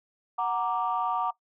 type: chord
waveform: sine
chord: Gb augmented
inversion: none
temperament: equal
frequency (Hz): 740 / 932.3 / 1174.7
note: Gb5 / Bb5 / D6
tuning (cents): 0 / 0 / 0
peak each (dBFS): -29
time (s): 0.38-1.31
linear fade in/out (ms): 10
effects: noise-tail reverb RT60 0.1 s tail -18 dB re dry + tanh soft clip ceiling -17 dBFS